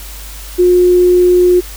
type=tone; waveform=sine; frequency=358.4 Hz; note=F4; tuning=45 cents sharp; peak=-5 dBFS; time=0.58-1.61 s; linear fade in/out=20 ms; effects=added 50 Hz sine -28 dBFS peak until 1.76 s + white hiss -32 dBFS RMS until 1.76 s